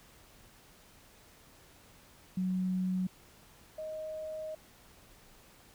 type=tone pair in turn; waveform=sine; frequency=185 / 625 Hz; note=F#3 / D#5; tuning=0 / +8 cents; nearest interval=octave + major sixth; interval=2108 cents; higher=second; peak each=-29 / -37 dBFS; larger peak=first; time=2.37-3.07 / 3.78-4.55 s; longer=second; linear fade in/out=5 ms; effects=pink hiss -59 dBFS RMS until 5.74 s

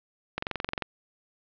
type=click train; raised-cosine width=0.3 ms; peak=-13 dBFS; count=11; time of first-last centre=0.38-0.822 s; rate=22.6 Hz; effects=low-pass 4000 Hz 12 dB/octave

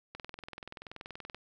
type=click train; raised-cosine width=0.3 ms; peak=-27 dBFS; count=26; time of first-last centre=0.15-1.346 s; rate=20.9 Hz; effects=none

